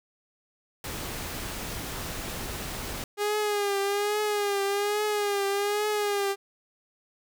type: noise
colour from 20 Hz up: pink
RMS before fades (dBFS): -35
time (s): 0.84-3.04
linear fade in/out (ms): 2
type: tone with vibrato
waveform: sawtooth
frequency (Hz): 409.3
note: G#4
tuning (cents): -25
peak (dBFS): -21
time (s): 3.17-6.36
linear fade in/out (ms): 50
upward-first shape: triangle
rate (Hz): 1.2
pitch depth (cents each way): 65
effects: none